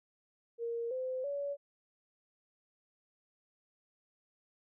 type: tone with pitch steps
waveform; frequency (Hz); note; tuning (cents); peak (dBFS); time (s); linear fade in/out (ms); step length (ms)
sine; 466.3 / 514.4 / 567.5; A#4 / C5 / C#5; +1 / -30 / +41; -34; 0.58-1.57; 50; 330
effects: none